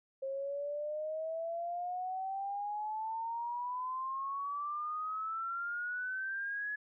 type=exponential sweep; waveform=sine; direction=up; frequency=534 to 1700 Hz; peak=-35 dBFS; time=0.22-6.76 s; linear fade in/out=10 ms; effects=none